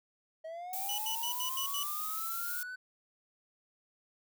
triangle linear sweep, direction up, 632 to 1517 Hz, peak -38 dBFS, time 0.44-2.76 s, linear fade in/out 10 ms
violet noise, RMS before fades -38 dBFS, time 0.73-2.63 s, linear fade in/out 2 ms
sawtooth tone bursts, 2960 Hz, F#7, in tune, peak -32 dBFS, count 6, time 0.89-1.831 s, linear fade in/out 2 ms, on 91 ms, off 79 ms
effects none

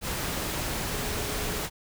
sine tone in noise, 419.5 Hz, G#4, 17 cents sharp, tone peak -39 dBFS, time 0.9-1.64 s, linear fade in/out 50 ms, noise pink, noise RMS -31 dBFS, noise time 0.01-1.7 s, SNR -11 dB, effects none

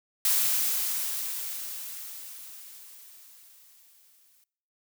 blue noise with exponential decay, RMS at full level -23 dBFS, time 0.25-4.44 s, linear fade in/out 2 ms, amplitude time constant 910 ms, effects noise-tail reverb RT60 0.7 s tail -23 dB re dry

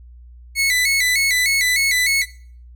sawtooth tone with vibrato, 2093 Hz, C7, in tune, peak -12 dBFS, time 0.55-2.26 s, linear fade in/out 50 ms, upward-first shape square, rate 3.3 Hz, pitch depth 82 cents each way, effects noise-tail reverb RT60 0.5 s tail -19 dB re dry + added 60 Hz sine -39 dBFS peak until 2.75 s

